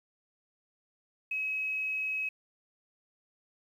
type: tone with quantisation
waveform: sine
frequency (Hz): 2556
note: D#7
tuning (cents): +46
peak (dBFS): -30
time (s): 1.31-2.29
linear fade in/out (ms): 5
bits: 10
effects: none